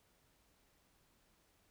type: silence
effects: pink hiss -73 dBFS RMS until 1.7 s